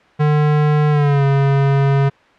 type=tone with pitch glide; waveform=square; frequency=150 to 138.35 Hz; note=D3 to C#3; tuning=+37 to -3 cents; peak=-12 dBFS; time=0.19-2.1 s; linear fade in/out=20 ms; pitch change=-140 cents; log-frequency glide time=0.9-1.24 s; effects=white hiss -49 dBFS RMS until 2.38 s + low-pass 2000 Hz 12 dB/octave